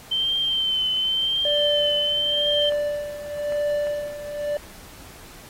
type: tone with vibrato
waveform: sine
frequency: 3105 Hz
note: G7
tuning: 17 cents flat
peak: -20 dBFS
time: 0.11-2.7 s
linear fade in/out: 10 ms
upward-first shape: triangle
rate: 0.95 Hz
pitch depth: 41 cents each way
type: tone with tremolo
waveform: triangle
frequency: 587.3 Hz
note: D5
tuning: in tune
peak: -18 dBFS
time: 1.45-4.57 s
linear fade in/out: 2 ms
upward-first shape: sine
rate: 1 Hz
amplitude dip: 75%
type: clicks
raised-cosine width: 0.5 ms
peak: -24 dBFS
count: 3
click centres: 2.722 / 3.523 / 3.87 s
effects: pink hiss -45 dBFS RMS until 5.49 s + AAC 48 kbps